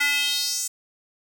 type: tone with high-pass filter sweep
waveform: square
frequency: 287.2 Hz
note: D4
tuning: 39 cents flat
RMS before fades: -24 dBFS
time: 0-0.68 s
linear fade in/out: 10 ms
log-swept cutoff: 1800 to 7600 Hz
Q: 3.2
effects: none